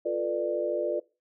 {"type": "chord", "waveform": "sine", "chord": "B half-diminished seventh", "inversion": "second", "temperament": "equal with one note detuned", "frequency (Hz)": [349.2, 440, 493.9, 593.8], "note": ["F4", "A4", "B4", "D5"], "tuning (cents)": [0, 0, 0, 19], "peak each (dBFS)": [-32, -34, -32, -29], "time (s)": [0.05, 1], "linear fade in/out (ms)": 10, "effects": ["noise-tail reverb RT60 0.3 s tail -22 dB re dry"]}